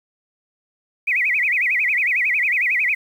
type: tone with vibrato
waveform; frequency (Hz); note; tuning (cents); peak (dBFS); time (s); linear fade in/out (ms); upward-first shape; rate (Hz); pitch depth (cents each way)
sine; 2217; C#7; 0; -16; 1.07-2.95; 10; sine; 11; 250
effects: 8-bit